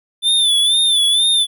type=tone with vibrato; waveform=square; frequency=3520 Hz; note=A7; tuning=in tune; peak=-12 dBFS; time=0.22-1.47 s; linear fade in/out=50 ms; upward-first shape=sine; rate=2.1 Hz; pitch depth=71 cents each way; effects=none